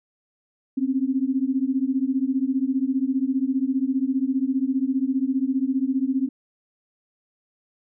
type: beating tone pair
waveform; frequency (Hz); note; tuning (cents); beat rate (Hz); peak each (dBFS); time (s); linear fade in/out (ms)
sine; 257.5 / 272.5; C4 / C#4; -28 / -29; 15; -23; 0.77-6.29; 10
effects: none